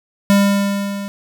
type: tone with level ramp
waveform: square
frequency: 200.1 Hz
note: G3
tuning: 36 cents sharp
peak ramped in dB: -9 to -25 dBFS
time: 0.3-1.08 s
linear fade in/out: 0 ms
effects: none